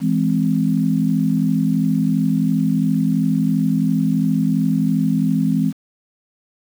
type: chord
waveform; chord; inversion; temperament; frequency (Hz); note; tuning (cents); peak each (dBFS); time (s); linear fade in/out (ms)
sine; E augmented; none; equal with one note detuned; 164.81 / 207.7 / 259.8; E3 / G#3 / B#3; 0 / 0 / -12; -19; 0-5.73; 50
effects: 7-bit